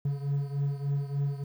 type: beating tone pair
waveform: triangle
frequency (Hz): 140.3 / 143.7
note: C#3 / D3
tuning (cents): +21 / -37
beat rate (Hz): 3.4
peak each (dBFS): -27 / -31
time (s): 0.05-1.44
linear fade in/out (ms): 5
effects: 10-bit